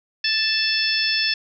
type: harmonic tone with a mistuned harmonic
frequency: 880 Hz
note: A5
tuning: in tune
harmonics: 2 / 3 / 4 / 5 / 6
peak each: -26 / -25 / -27 / -27 / -22 dBFS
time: 0.24-1.34 s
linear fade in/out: 5 ms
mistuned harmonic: 4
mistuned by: -32 cents
effects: none